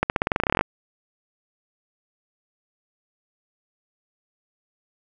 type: accelerating click train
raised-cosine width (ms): 0.5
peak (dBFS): -4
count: 16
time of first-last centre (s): 0.03-0.61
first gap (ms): 69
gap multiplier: 0.91
effects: none